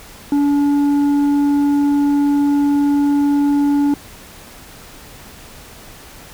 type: tone with tanh clipping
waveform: sine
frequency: 286.6 Hz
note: D4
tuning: 42 cents flat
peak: -13 dBFS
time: 0.32-3.94 s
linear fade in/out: 2 ms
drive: 6 dB
effects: pink hiss -39 dBFS RMS until 6.33 s